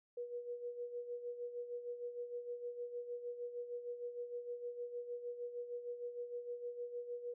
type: tone with tremolo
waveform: sine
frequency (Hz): 483.3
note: B4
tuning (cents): -38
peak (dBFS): -39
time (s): 0.17-7.34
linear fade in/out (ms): 5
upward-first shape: sine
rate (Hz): 6.5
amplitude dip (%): 65
effects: none